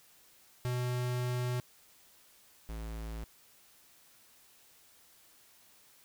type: tone pair in turn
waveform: square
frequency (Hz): 124 / 55.24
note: B2 / A1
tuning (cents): +7 / +8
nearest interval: octave + major second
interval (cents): 1399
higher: first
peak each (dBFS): -32 / -39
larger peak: first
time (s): 0.65-1.6 / 2.69-3.24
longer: first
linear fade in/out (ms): 0
effects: white hiss -62 dBFS RMS until 6.04 s